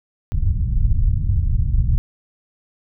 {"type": "low-pass noise", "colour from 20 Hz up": "pink", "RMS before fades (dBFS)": -17, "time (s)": [0.32, 1.98], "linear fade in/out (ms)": 0, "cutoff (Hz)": 120, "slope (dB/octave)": 24, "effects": []}